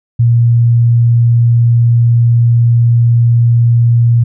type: tone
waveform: sine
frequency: 118 Hz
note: A#2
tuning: 22 cents sharp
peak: -5 dBFS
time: 0.19-4.24 s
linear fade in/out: 10 ms
effects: none